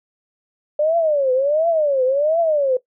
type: tone with vibrato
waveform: sine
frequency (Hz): 586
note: D5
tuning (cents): -4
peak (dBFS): -14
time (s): 0.79-2.77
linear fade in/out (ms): 5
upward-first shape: triangle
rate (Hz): 1.4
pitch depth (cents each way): 270
effects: noise-tail reverb RT60 0.1 s tail -17 dB re dry